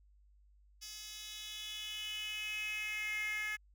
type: tone with high-pass filter sweep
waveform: 10% pulse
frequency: 425.5 Hz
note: G#4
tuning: 42 cents sharp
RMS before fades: -41 dBFS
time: 0.81-3.57 s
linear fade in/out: 20 ms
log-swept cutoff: 4500 to 1900 Hz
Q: 6
effects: added 50 Hz sine -62 dBFS peak until 3.74 s